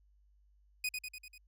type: tone with echo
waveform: sawtooth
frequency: 2489 Hz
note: D#7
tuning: in tune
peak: -29 dBFS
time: 0.84-0.89 s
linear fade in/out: 5 ms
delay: 98 ms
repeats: 5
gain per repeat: -4 dB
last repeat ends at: 1.38 s
effects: added 50 Hz sine -64 dBFS peak until 1.47 s